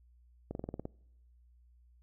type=slowing click train; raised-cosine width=2 ms; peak=-25 dBFS; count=8; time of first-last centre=0.51-0.854 s; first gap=41 ms; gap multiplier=1.06; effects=noise-tail reverb RT60 0.9 s tail -26 dB re dry + added 60 Hz sine -60 dBFS peak until 2.02 s